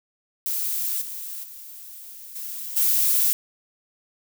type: noise with level steps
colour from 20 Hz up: violet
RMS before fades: -26 / -34 / -41 / -33 / -20 dBFS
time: 0.46-3.33 s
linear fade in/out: 0 ms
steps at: 1.01 / 1.43 / 2.35 / 2.76 s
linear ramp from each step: 10 ms
effects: none